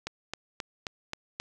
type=click train; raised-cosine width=0.2 ms; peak=-16 dBFS; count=6; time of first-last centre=0.07-1.4 s; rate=3.76 Hz; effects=none